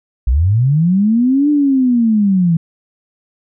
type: linear two-way sweep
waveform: sine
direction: up then down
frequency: 54 to 298.7 to 160.9 Hz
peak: -9 dBFS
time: 0.27-2.57 s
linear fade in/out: 5 ms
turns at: 1.5 s
effects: none